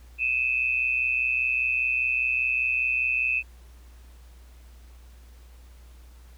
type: tone pair together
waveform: sine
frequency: 2512 / 2637 Hz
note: D#7 / E7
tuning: +16 / 0 cents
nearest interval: minor second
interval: 84 cents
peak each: -25 dBFS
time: 0.18-3.43 s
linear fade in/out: 50 ms
effects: added 60 Hz sine -46 dBFS peak until 6.37 s + pink hiss -59 dBFS RMS until 6.37 s